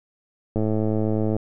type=click train; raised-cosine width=2 ms; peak=-11 dBFS; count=88; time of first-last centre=0.56-1.366 s; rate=108 Hz; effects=none